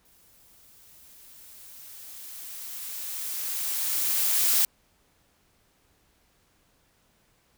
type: noise with exponential growth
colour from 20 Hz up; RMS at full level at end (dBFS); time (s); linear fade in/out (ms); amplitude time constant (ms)
blue; -21; 0.05-4.65; 1; 1000
effects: pink hiss -66 dBFS RMS until 7.57 s